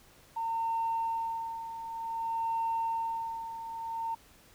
sine tone with tremolo, 910 Hz, A#5, 42 cents flat, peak -27 dBFS, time 0.36-4.15 s, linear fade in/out 10 ms, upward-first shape sine, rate 0.54 Hz, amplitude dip 70%, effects tanh soft clip ceiling -24 dBFS + pink hiss -59 dBFS RMS until 4.54 s

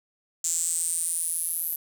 sawtooth tone with high-pass filter sweep, 167.4 Hz, E3, 27 cents sharp, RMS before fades -28 dBFS, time 0.44-1.76 s, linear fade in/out 5 ms, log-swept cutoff 7300 to 12000 Hz, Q 9.4, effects none

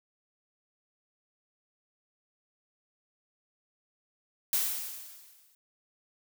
blue noise with exponential decay, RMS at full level -26 dBFS, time 4.53-5.55 s, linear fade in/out 1 ms, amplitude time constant 220 ms, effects none

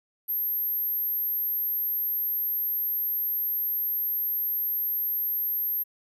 sine tone, 12810 Hz, G9, 36 cents sharp, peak -25 dBFS, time 0.28-5.84 s, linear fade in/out 20 ms, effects none

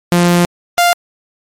sawtooth tone pair in turn, 174.61 / 698.4 Hz, F3 / F5, 0 / 0 cents, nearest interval 2 octaves, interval 2400 cents, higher second, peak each -4 dBFS, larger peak neither, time 0.12-0.45 / 0.78-0.93 s, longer first, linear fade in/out 0 ms, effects MP3 64 kbps

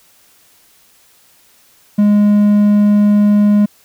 triangle tone, 206.9 Hz, G#3, 6 cents flat, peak -5 dBFS, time 1.98-3.66 s, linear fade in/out 10 ms, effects white hiss -50 dBFS RMS until 3.84 s

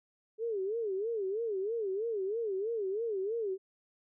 sine tone with vibrato, 420 Hz, G#4, 19 cents sharp, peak -31 dBFS, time 0.38-3.58 s, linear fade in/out 50 ms, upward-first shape sine, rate 3.1 Hz, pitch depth 190 cents each way, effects none

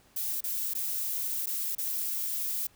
violet noise with dropouts, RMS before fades -32 dBFS, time 0.16-2.67 s, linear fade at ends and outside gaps 5 ms, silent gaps 0.407-0.439 / 0.737-0.749 / 1.46-1.469 / 1.752-1.782 s, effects pink hiss -62 dBFS RMS until 2.75 s

